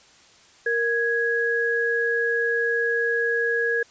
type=tone pair together; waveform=sine; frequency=466.2 / 1661.3 Hz; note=A#4 / G#6; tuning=0 / 0 cents; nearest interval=octave + minor seventh; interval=2200 cents; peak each=-24 / -22 dBFS; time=0.66-3.83 s; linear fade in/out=5 ms; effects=white hiss -53 dBFS RMS until 3.9 s + resampled to 16000 Hz